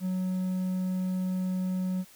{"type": "tone", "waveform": "triangle", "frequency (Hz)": 185, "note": "F#3", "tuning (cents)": 0, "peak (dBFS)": -25, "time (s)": [0, 2.05], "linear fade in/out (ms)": 50, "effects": ["white hiss -55 dBFS RMS until 2.15 s"]}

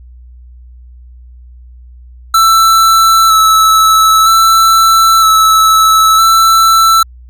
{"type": "tone with vibrato", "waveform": "square", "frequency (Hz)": 1318.5, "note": "E6", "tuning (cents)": 0, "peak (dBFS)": -5, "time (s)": [2.34, 7.03], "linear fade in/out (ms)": 5, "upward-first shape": "square", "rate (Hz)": 0.52, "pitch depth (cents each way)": 16, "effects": ["added 61 Hz sine -32 dBFS peak until 7.29 s"]}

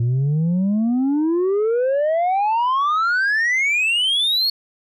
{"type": "exponential sweep", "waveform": "sine", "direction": "up", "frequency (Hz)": [114.9, 4400], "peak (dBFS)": -13, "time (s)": [0, 4.5], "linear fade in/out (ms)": 5, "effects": ["tanh soft clip ceiling -15 dBFS"]}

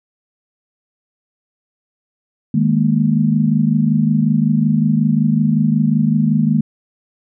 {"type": "chord", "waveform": "sine", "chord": "D# suspended fourth", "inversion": "none", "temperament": "equal", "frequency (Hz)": [155.56, 207.7, 233.1], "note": ["D#3", "G#3", "A#3"], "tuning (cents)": [0, 0, 0], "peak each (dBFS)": -16, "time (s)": [2.54, 6.61], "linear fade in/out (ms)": 5, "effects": []}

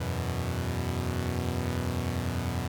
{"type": "chord", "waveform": "sawtooth", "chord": "E suspended second", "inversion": "none", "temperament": "equal", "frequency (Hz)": [82.41, 92.5, 123.47], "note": ["E2", "F#2", "B2"], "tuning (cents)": [0, 0, 0], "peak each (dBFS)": -29, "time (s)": [0, 2.68], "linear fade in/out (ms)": 10, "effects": []}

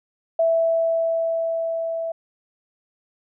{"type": "tone with level ramp", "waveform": "sine", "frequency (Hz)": 659.3, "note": "E5", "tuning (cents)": 0, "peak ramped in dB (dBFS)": [-15, -24], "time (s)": [0.39, 2.12], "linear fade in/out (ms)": 5, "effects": []}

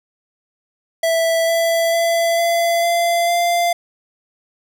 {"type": "tone with pitch steps", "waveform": "square", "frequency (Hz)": [659.3, 665.8, 672.4, 679, 685.7, 692.5], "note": ["E5", "E5", "E5", "F5", "F5", "F5"], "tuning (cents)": [0, 17, 34, -49, -32, -15], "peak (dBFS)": -15, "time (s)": [1.03, 3.73], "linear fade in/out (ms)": 5, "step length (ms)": 450, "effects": []}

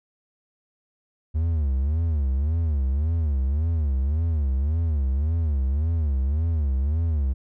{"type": "tone with vibrato", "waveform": "triangle", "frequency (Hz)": 74.2, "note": "D2", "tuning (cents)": 18, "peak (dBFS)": -18, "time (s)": [1.34, 7.34], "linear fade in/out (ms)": 20, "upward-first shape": "sine", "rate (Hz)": 1.8, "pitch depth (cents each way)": 210, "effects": []}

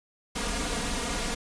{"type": "noise with comb filter", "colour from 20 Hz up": "pink", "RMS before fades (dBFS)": -30, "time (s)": [0.35, 1.35], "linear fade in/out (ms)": 10, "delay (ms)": 4.2, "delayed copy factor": 0.85, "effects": ["resampled to 22050 Hz"]}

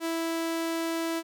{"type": "tone", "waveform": "sawtooth", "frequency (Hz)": 329.6, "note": "E4", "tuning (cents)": 0, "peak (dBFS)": -24, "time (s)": [0, 1.23], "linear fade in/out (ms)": 50, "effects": []}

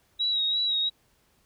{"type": "tone with vibrato", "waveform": "sine", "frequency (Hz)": 3841, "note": "B7", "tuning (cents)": -49, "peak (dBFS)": -23, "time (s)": [0.19, 0.9], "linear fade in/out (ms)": 20, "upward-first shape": "sine", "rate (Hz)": 2.9, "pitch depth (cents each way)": 40, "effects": ["pink hiss -66 dBFS RMS until 1.45 s"]}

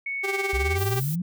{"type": "tone", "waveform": "sine", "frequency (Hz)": 2217, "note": "C#7", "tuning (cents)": 0, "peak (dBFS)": -27, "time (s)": [0.06, 0.76], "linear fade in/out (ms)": 5}
{"type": "tone with tremolo", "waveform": "sawtooth", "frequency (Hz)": 392, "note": "G4", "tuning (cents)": 0, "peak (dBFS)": -20, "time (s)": [0.23, 1.01], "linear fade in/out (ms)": 20, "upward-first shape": "sine", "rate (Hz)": 19, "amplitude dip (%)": 65}
{"type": "exponential sweep", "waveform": "sine", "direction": "up", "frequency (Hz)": [60, 185], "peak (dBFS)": -24, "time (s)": [0.53, 1.22], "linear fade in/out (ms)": 5}
{"type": "noise", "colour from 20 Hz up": "violet", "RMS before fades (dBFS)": -34, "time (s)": [0.77, 1.16], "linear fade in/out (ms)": 20}
{"effects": []}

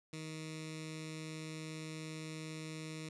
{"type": "tone with notch filter", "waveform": "10% pulse", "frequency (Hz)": 157.4, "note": "D#3", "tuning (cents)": 20, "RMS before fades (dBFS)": -45, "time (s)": [0.13, 3.09], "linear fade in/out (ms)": 2, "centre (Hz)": 780, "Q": 0.5, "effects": ["resampled to 22050 Hz", "12-bit"]}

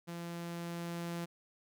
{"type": "tone with level ramp", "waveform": "sawtooth", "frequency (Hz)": 170.8, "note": "F3", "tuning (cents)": -38, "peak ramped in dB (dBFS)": [-37, -33], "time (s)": [0.07, 1.26], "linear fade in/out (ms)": 20, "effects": []}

